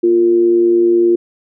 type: tone with amplitude modulation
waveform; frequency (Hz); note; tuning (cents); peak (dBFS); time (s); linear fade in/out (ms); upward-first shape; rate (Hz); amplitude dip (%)
sine; 349.2; F4; 0; -6; 0.03-1.16; 10; sine; 110; 45
effects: none